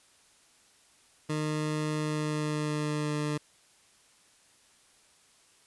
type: tone with pitch glide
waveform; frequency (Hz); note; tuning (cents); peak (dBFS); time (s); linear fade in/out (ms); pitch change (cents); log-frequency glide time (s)
20% pulse; 153 to 149.59; D#3 to D3; -29 to +32; -24; 1.29-3.38; 10; -39; 1.95-3.15
effects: white hiss -62 dBFS RMS until 5.66 s + resampled to 24000 Hz